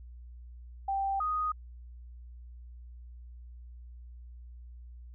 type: tone pair in turn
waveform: sine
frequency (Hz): 784 / 1244.5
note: G5 / D#6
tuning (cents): 0 / 0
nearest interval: minor sixth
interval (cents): 800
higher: second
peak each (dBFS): -28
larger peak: neither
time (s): 0.88-1.2 / 1.2-1.52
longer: neither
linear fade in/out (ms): 5
effects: added 60 Hz sine -45 dBFS peak until 5.14 s